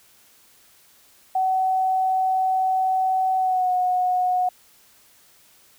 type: tone with pitch glide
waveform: sine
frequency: 754 to 730 Hz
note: F#5 to F#5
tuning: +32 to -24 cents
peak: -18 dBFS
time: 1.35-4.49 s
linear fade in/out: 5 ms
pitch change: -56 cents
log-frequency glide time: 3.37-3.72 s
effects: white hiss -55 dBFS RMS until 5.78 s